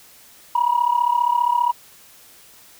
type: tone with amplitude modulation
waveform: sine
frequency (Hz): 963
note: B5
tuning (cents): -44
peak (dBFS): -11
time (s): 0.55-1.72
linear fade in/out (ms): 5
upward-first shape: sine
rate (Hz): 35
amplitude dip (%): 85
effects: tanh soft clip ceiling -9 dBFS + white hiss -48 dBFS RMS until 2.79 s